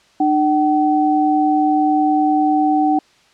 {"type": "tone pair together", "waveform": "sine", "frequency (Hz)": [301.6, 760], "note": ["D4", "F#5"], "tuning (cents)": [46, 46], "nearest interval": "octave + major third", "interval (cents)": 1600, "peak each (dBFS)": -15, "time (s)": [0.2, 2.99], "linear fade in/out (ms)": 5, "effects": ["white hiss -53 dBFS RMS until 3.33 s", "low-pass 5000 Hz 12 dB/octave"]}